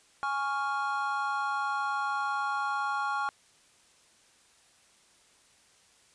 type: chord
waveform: triangle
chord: Db major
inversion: second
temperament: equal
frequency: 830.6 / 1108.7 / 1396.9 Hz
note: Ab5 / Db6 / F6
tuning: 0 / 0 / 0 cents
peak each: -31 dBFS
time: 0.23-3.29 s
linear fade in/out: 0 ms
effects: white hiss -62 dBFS RMS until 6.14 s + resampled to 22050 Hz

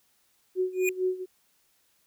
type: tone with tremolo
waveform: sine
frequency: 370 Hz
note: F#4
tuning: in tune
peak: -22 dBFS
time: 0.55-1.26 s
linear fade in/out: 50 ms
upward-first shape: sine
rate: 4.4 Hz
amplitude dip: 85%
type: tone with exponential growth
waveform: square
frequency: 2455 Hz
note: D#7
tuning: 24 cents flat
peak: -23 dBFS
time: 0.73-0.89 s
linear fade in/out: 1 ms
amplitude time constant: 34 ms
effects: white hiss -68 dBFS RMS until 2.06 s

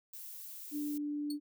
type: noise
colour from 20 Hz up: violet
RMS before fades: -47 dBFS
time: 0.13-0.98 s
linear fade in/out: 5 ms
type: tone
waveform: sine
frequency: 293.7 Hz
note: D4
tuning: in tune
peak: -34 dBFS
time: 0.71-1.4 s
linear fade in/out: 50 ms
type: tone with exponential decay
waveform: sawtooth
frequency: 4409 Hz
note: C#8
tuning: 10 cents flat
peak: -36 dBFS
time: 1.3-1.38 s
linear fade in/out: 5 ms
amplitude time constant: 16 ms
effects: none

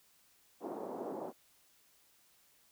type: band-pass noise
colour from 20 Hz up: pink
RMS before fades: -42 dBFS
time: 0.6-1.33 s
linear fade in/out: 50 ms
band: 270 to 820 Hz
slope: 24 dB/octave
effects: white hiss -68 dBFS RMS until 2.71 s

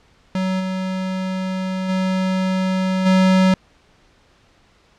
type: tone with level steps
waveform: square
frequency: 187.5 Hz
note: F#3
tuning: 23 cents sharp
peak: -19 / -22 / -18 / -12 dBFS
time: 0.35-3.54 s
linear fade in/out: 2 ms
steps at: 0.59 / 1.88 / 3.05 s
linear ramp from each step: 20 ms
effects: pink hiss -55 dBFS RMS until 4.98 s + low-pass 5000 Hz 12 dB/octave

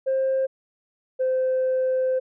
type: tone pair in turn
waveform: sine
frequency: 530 / 517.3 Hz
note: C5 / C5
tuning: +22 / -20 cents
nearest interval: unison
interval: 42 cents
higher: first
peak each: -18 dBFS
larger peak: neither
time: 0.06-0.47 / 1.19-2.2 s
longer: second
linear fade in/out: 20 ms
effects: tanh soft clip ceiling -17 dBFS

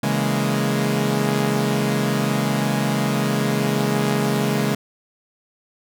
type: chord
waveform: sawtooth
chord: A# half-diminished seventh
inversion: first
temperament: equal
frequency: 138.59 / 164.81 / 207.7 / 233.1 Hz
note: C#3 / E3 / G#3 / A#3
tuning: 0 / 0 / 0 / 0 cents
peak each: -19 / -23 / -18 / -23 dBFS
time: 0.03-4.75 s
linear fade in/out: 5 ms
effects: none

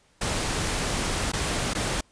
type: noise with dropouts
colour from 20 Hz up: pink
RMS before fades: -27 dBFS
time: 0.21-2.01 s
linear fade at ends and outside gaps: 5 ms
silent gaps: 1.319-1.333 / 1.736-1.749 s
effects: pink hiss -62 dBFS RMS until 2.11 s + resampled to 22050 Hz

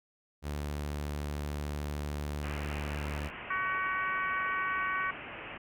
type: tone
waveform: sawtooth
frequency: 73.42 Hz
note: D2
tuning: in tune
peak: -30 dBFS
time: 0.42-3.31 s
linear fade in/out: 50 ms
type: low-pass noise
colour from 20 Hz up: white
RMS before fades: -44 dBFS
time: 2.43-5.58 s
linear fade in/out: 10 ms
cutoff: 2900 Hz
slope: 96 dB/octave
type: harmonic tone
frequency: 376.5 Hz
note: F#4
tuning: 30 cents sharp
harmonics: 3 / 4 / 5 / 6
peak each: -33 / -35 / -37 / -39 dBFS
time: 3.5-5.11 s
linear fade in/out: 5 ms
effects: none

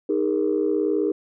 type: chord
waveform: sine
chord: D# suspended fourth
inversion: none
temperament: equal with one note detuned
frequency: 311.1 / 407 / 466.2 Hz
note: D#4 / G#4 / A#4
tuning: 0 / -35 / 0 cents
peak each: -23 / -22 / -25 dBFS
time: 0.09-1.12 s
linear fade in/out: 5 ms
effects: tanh soft clip ceiling -11 dBFS

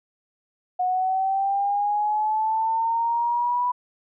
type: linear sweep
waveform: sine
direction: up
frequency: 727 to 987.8 Hz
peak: -20 dBFS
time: 0.79-3.72 s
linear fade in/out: 10 ms
effects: none

